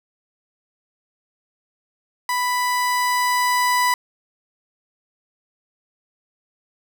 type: tone with level ramp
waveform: 30% pulse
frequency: 990 Hz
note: B5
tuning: 4 cents sharp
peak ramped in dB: -17 to -13 dBFS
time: 2.29-3.94 s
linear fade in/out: 2 ms
effects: none